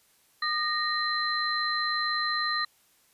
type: tone cluster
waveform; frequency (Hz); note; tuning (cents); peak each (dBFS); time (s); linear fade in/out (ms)
sine; 1213 / 1859 / 4079; D#6 / A#6 / C8; -44 / -5 / -45; -30; 0.42-2.65; 5
effects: white hiss -64 dBFS RMS until 3.13 s + resampled to 32000 Hz